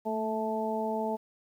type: harmonic tone with a mistuned harmonic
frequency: 218.7 Hz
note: A3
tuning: 10 cents flat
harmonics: 1 / 2 / 3 / 4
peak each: -34 / -34 / -34 / -34 dBFS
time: 0.05-1.17 s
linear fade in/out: 20 ms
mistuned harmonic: 1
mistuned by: +24 cents
effects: 10-bit